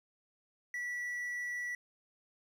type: tone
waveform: triangle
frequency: 1951 Hz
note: B6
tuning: 22 cents flat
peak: -34 dBFS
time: 0.74-1.75 s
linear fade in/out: 2 ms
effects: 11-bit